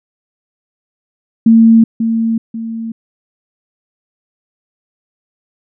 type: tone with echo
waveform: sine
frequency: 226.5 Hz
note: A#3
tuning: 50 cents flat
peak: -3 dBFS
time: 1.46-1.84 s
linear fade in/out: 5 ms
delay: 540 ms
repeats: 2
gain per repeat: -8 dB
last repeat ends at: 2.92 s
effects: none